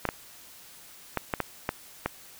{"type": "clicks", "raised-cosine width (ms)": 0.5, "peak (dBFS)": -11, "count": 7, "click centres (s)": [0.053, 0.089, 1.173, 1.338, 1.403, 1.691, 2.06], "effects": ["white hiss -50 dBFS RMS until 2.39 s"]}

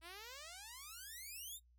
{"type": "exponential sweep", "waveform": "5% pulse", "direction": "up", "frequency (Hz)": [317.6, 3790], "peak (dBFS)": -39, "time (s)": [0.01, 1.6], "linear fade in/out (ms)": 50, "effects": ["noise-tail reverb RT60 0.1 s tail -20 dB re dry", "added 60 Hz sine -66 dBFS peak until 1.78 s"]}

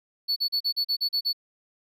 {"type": "tone bursts", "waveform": "triangle", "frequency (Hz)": 4437, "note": "C#8", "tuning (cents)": 1, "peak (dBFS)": -21, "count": 9, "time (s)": [0.28, 1.331], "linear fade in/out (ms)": 20, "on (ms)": 83, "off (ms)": 38, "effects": []}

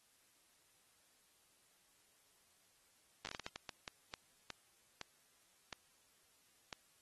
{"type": "slowing click train", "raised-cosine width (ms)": 0.2, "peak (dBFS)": -27, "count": 16, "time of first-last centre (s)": [3.25, 6.728], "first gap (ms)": 9, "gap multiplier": 1.4, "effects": ["white hiss -72 dBFS RMS until 7.01 s", "AAC 32 kbps"]}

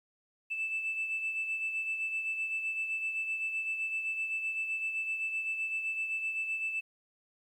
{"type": "beating tone pair", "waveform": "sine", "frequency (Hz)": [2637, 2644.8], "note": ["E7", "E7"], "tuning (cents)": [0, 5], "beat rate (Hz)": 7.8, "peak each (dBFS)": [-31, -40], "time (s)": [0.5, 6.81], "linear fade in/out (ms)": 20, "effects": ["tanh soft clip ceiling -27 dBFS", "11-bit"]}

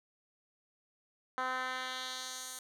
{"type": "tone with band-pass filter sweep", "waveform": "10% pulse", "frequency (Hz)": 256.8, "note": "C4", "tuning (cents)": -32, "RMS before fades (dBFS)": -39, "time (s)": [1.38, 2.59], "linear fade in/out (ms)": 0, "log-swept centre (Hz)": [1200, 9200], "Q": 1.3, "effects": []}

